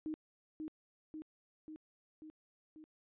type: tone with echo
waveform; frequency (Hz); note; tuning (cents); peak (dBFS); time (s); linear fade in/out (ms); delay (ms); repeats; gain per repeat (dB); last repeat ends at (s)
sine; 311.1; D#4; 0; -37; 0.06-0.14; 0; 540; 5; -3; 2.84
effects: resampled to 8000 Hz